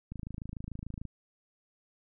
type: click train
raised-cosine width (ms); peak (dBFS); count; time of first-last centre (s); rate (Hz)
5; -27; 26; 0.12-1.053; 26.8
effects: none